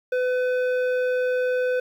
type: tone with low-pass filter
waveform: square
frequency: 503 Hz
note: B4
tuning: 32 cents sharp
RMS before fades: -23 dBFS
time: 0.12-1.8 s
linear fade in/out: 5 ms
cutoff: 1700 Hz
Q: 0.95
effects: 9-bit